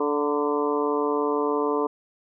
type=harmonic tone with a mistuned harmonic; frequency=146.1 Hz; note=D3; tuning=9 cents flat; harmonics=2 / 3 / 4 / 5 / 6 / 7 / 8; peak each=-28 / -24 / -33 / -36 / -33 / -29 / -34 dBFS; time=0-1.87 s; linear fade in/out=5 ms; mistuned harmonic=6; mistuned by=+56 cents; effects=none